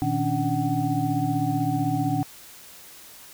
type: tone cluster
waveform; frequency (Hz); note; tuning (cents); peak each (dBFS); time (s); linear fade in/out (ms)
sine; 118.3 / 154.7 / 276.4 / 292 / 751; A#2 / D#3 / C#4 / D4 / F#5; +26 / -10 / -5 / -10 / +26; -28; 0.02-2.23; 0
effects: white hiss -46 dBFS RMS until 3.33 s